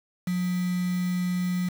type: tone with quantisation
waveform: sine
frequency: 179.8 Hz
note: F#3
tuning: 49 cents flat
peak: -24 dBFS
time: 0.27-1.69 s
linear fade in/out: 5 ms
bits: 6
effects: none